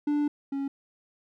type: tone pair in turn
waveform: triangle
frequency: 293.7 / 276.2 Hz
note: D4 / C#4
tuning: 0 / -6 cents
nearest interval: minor second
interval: 106 cents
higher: first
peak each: -21 / -26 dBFS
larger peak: first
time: 0.07-0.28 / 0.52-0.68 s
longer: first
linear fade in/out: 5 ms
effects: none